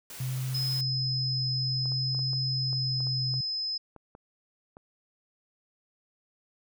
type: noise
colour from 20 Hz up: white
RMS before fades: -43 dBFS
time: 0.1-0.81 s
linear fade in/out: 2 ms
type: tone with vibrato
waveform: sine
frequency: 129.2 Hz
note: C3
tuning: 21 cents flat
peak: -29 dBFS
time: 0.2-3.41 s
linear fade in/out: 5 ms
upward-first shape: triangle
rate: 0.58 Hz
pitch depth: 15 cents each way
type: tone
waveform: sine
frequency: 5100 Hz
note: D#8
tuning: 42 cents sharp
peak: -29 dBFS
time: 0.54-3.78 s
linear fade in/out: 10 ms
type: clicks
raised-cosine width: 1 ms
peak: -33 dBFS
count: 12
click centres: 1.857 / 1.92 / 2.148 / 2.192 / 2.333 / 2.73 / 3.005 / 3.07 / 3.34 / 3.963 / 4.151 / 4.769 s
effects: none

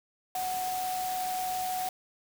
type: tone in noise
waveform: sine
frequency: 740 Hz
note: F#5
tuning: in tune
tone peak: -30 dBFS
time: 0.35-1.89 s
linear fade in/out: 2 ms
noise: white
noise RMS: -39 dBFS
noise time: 0.35-1.89 s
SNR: +6 dB
effects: none

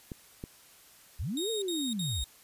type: clicks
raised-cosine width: 3 ms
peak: -25 dBFS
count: 2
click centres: 0.118 / 0.439 s
type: linear two-way sweep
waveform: sine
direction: up then down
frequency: 48.51 to 462.4 to 48.51 Hz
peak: -31 dBFS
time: 1.19-2.24 s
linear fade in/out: 10 ms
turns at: 1.5 s
type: tone bursts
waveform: sawtooth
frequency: 3729 Hz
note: A#7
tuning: in tune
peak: -31 dBFS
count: 3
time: 1.37-2.242 s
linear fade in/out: 2 ms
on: 250 ms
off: 61 ms
effects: white hiss -57 dBFS RMS until 2.43 s + resampled to 32000 Hz

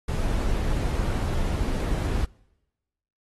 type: noise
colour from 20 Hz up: brown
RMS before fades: -25 dBFS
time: 0.08-2.25 s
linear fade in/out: 5 ms
effects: noise-tail reverb RT60 1.0 s tail -25 dB re dry + AAC 32 kbps

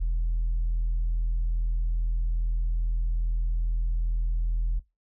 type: tone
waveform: sine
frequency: 41.2 Hz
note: E1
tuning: in tune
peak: -21 dBFS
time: 0-4.8 s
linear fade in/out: 20 ms
effects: noise-tail reverb RT60 0.2 s tail -19 dB re dry + tanh soft clip ceiling -21 dBFS

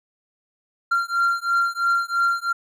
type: beating tone pair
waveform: triangle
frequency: 1380 / 1383 Hz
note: F6 / F6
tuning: -21 / -17 cents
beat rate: 3 Hz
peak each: -20 dBFS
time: 0.91-2.53 s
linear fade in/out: 10 ms
effects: none

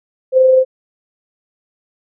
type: tone with amplitude modulation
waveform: sine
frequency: 519 Hz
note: C5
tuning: 14 cents flat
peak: -5 dBFS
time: 0.32-0.65 s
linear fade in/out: 50 ms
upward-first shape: sine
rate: 24 Hz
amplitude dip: 30%
effects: none

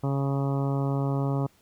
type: harmonic tone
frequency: 138.2 Hz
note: C#3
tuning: 5 cents flat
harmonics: 1 / 2 / 3 / 4 / 5 / 6 / 7 / 8 / 9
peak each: -25 / -31 / -35 / -37 / -39 / -41 / -42 / -43 / -44 dBFS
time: 0.03-1.47 s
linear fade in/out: 10 ms
effects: pink hiss -62 dBFS RMS until 1.61 s

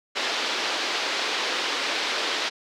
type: band-pass noise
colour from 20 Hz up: white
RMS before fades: -27 dBFS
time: 0.15-2.5 s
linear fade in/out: 20 ms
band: 290 to 4600 Hz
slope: 24 dB/octave
effects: none

